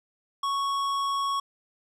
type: tone with tanh clipping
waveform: triangle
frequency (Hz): 1108.7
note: C#6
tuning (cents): 0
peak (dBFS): -27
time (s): 0.43-1.4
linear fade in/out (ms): 5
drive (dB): 18
effects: none